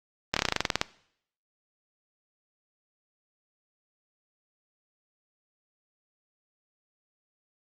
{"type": "slowing click train", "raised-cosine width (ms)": 0.2, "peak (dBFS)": -5, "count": 13, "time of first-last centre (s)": [0.34, 0.814], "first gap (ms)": 25, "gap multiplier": 1.08, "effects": ["noise-tail reverb RT60 0.7 s tail -21 dB re dry", "Opus 32 kbps"]}